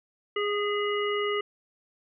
harmonic tone with a mistuned harmonic, 413 Hz, G#4, 10 cents flat, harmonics 1 / 3 / 5 / 7, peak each -27 / -32 / -34 / -35 dBFS, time 0.36-1.41 s, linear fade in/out 5 ms, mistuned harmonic 5, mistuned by -29 cents, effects none

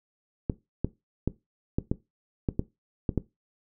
clicks, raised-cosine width 3 ms, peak -12 dBFS, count 9, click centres 0.498 / 0.846 / 1.276 / 1.785 / 1.915 / 2.488 / 2.594 / 3.092 / 3.177 s, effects noise-tail reverb RT60 0.2 s tail -17 dB re dry

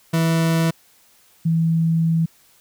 40% pulse / sine tone pair in turn, 163.9 / 163.9 Hz, E3 / E3, -10 / -10 cents, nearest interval unison, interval 0 cents, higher neither, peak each -15 / -15 dBFS, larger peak neither, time 0.13-0.71 / 1.45-2.26 s, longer second, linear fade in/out 10 ms, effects white hiss -55 dBFS RMS until 2.6 s

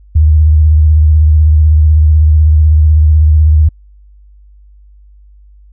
sine tone with vibrato, 77 Hz, D#2, 17 cents flat, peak -3 dBFS, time 0.15-3.69 s, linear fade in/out 10 ms, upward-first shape sine, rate 16 Hz, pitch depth 59 cents each way, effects added 50 Hz sine -37 dBFS peak until 5.72 s

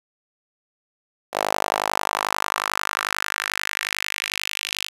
sawtooth tone with high-pass filter sweep, 51.2 Hz, G#1, 24 cents flat, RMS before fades -26 dBFS, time 1.32-4.9 s, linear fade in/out 50 ms, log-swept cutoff 650 to 3000 Hz, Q 2.3, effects resampled to 32000 Hz + 7-bit

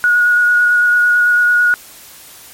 sine tone with vibrato, 1451 Hz, F#6, 34 cents flat, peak -8 dBFS, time 0.04-1.74 s, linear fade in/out 0 ms, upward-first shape square, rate 9 Hz, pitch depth 10 cents each way, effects white hiss -38 dBFS RMS until 2.53 s + MP3 64 kbps

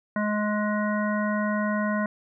harmonic tone, 210 Hz, G#3, 19 cents sharp, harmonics 1 / 3 / 5 / 7 / 9, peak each -25 / -30 / -32 / -33 / -35 dBFS, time 0.16-2.06 s, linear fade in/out 2 ms, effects none

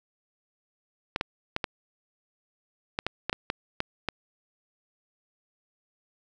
clicks, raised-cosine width 0.3 ms, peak -11 dBFS, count 11, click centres 1.161 / 1.211 / 1.564 / 1.642 / 2.989 / 3.066 / 3.296 / 3.329 / 3.501 / 3.804 / 4.087 s, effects none

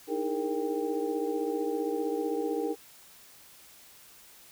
sine tone cluster, 305.7 / 321.2 / 408.5 / 465 / 792 Hz, D#4 / E4 / G#4 / A#4 / G5, -30 / -45 / -29 / -4 / +18 cents, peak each -34 / -37 / -34 / -32 / -39 dBFS, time 0.07-2.76 s, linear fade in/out 50 ms, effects white hiss -54 dBFS RMS until 4.51 s

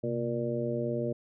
harmonic tone with a mistuned harmonic, 118 Hz, A#2, 22 cents sharp, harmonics 1 / 2 / 3 / 4 / 5, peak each -35 / -35 / -35 / -35 / -35 dBFS, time 0.03-1.13 s, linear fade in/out 10 ms, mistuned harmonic 1, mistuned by +140 cents, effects none

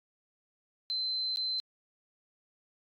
sine tone with dropouts, 4080 Hz, C8, 44 cents flat, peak -30 dBFS, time 0.9-1.6 s, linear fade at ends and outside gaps 0 ms, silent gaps 1.36-1.371 s, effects AAC 64 kbps

